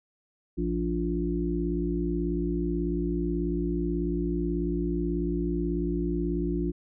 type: harmonic tone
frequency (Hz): 58.27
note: A#1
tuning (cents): 0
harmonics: 1 / 3 / 5 / 6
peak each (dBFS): -31 / -31 / -31 / -31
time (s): 0.57-6.72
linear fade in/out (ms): 20
effects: none